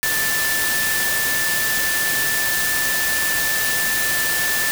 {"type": "tone in noise", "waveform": "sine", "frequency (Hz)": 1760, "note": "A6", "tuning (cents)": 0, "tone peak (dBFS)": -21, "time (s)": [0.03, 4.71], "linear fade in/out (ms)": 0, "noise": "white", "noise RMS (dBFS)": -22, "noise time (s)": [0.03, 4.71], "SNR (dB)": -2, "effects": []}